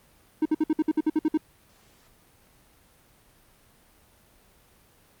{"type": "tone bursts", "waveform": "triangle", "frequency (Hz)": 311.1, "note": "D#4", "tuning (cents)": 0, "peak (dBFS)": -17, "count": 11, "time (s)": [0.42, 1.375], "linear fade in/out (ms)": 5, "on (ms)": 35, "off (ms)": 57, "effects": ["pink hiss -59 dBFS RMS until 5.2 s", "Opus 32 kbps"]}